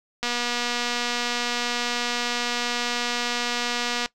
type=click train; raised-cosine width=0.2 ms; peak=-9 dBFS; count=924; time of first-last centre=0.23-4.06 s; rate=241 Hz; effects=noise-tail reverb RT60 0.1 s tail -20 dB re dry